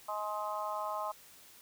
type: harmonic tone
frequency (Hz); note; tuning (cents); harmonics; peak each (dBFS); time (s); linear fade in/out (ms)
210.1; G#3; +20; 3 / 4 / 5 / 6; -40 / -40 / -38 / -42; 0.08-1.12; 10
effects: white hiss -57 dBFS RMS until 1.61 s